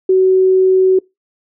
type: tone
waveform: sine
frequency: 375.6 Hz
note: F#4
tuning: 26 cents sharp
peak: -7 dBFS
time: 0.09-0.99 s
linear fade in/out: 5 ms
effects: noise-tail reverb RT60 0.2 s tail -24 dB re dry